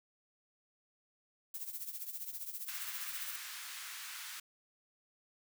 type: noise with tremolo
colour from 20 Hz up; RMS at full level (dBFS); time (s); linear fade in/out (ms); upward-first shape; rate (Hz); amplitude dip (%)
violet; -40; 1.54-3.36; 2; triangle; 15; 80
type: high-pass noise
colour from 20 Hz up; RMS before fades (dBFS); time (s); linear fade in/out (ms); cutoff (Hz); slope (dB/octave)
pink; -46; 2.68-4.4; 5; 1300; 24
effects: none